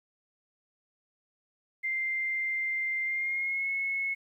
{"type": "tone with pitch glide", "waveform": "sine", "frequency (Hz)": [2093, 2187], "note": ["C7", "C#7"], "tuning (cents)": [0, -24], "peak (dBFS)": -28, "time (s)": [1.83, 4.15], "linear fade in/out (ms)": 20, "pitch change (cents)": 76, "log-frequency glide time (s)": [3.05, 3.69], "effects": ["11-bit"]}